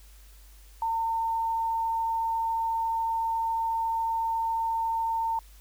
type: tone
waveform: sine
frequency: 907 Hz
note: A#5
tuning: 48 cents flat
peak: -25 dBFS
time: 0.82-5.39 s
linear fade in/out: 2 ms
effects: added 50 Hz sine -49 dBFS peak until 5.6 s + white hiss -58 dBFS RMS until 5.6 s